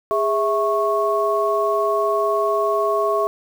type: tone cluster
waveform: sine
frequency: 412 / 656 / 1101 Hz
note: G#4 / E5 / C#6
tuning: -14 / -9 / -12 cents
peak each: -21 dBFS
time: 0.11-3.27 s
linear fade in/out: 0 ms
effects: 7-bit